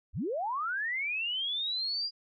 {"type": "linear sweep", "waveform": "sine", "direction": "up", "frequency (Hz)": [36.45, 4879], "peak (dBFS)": -30, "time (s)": [0.13, 2.11], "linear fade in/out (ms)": 50, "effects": []}